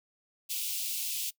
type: high-pass noise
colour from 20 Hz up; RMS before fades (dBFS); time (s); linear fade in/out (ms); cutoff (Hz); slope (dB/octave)
white; -34; 0.49-1.31; 20; 2500; 48
effects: noise-tail reverb RT60 0.1 s tail -21 dB re dry